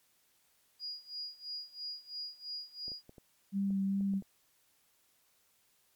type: tone with tremolo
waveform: sine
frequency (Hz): 4877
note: D#8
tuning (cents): -35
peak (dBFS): -37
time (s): 0.79-3.03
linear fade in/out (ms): 50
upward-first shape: sine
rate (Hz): 3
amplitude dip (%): 90
type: clicks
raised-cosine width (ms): 2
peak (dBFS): -39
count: 8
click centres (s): 2.881 / 2.918 / 3.094 / 3.182 / 3.706 / 4.009 / 4.137 / 4.223
type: tone with vibrato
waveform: sine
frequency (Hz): 196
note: G3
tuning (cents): 0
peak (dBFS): -29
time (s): 3.52-4.22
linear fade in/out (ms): 50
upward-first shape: sine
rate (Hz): 2.5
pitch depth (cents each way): 15
effects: white hiss -71 dBFS RMS until 5.95 s + MP3 96 kbps